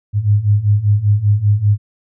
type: beating tone pair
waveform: sine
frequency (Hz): 100.7 / 105.8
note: G2 / G#2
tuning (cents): +47 / +33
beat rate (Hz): 5.1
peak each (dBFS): -15 / -12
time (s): 0.13-1.78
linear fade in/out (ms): 50
effects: none